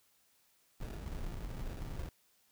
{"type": "noise with sample-and-hold", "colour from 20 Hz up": "brown", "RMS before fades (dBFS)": -41, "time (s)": [0.8, 2.09], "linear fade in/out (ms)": 5, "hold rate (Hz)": 1050, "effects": ["white hiss -71 dBFS RMS until 2.51 s"]}